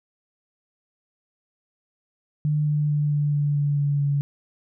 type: tone with pitch steps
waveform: sine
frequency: 150 / 148.88 / 147.76 / 146.66 / 145.56 / 144.47 / 143.39 / 142.32 Hz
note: D3 / D3 / D3 / D3 / D3 / D3 / D3 / C#3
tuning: +37 / +24 / +11 / -2 / -15 / -28 / -41 / +46 cents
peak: -19 dBFS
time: 2.45-4.21 s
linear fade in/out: 0 ms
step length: 220 ms
effects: none